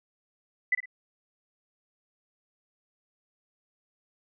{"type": "tone with echo", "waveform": "sine", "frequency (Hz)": 2000, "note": "B6", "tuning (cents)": 21, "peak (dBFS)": -20, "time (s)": [0.72, 0.75], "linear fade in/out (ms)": 5, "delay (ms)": 54, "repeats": 2, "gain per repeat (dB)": -10, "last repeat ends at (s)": 0.858, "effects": []}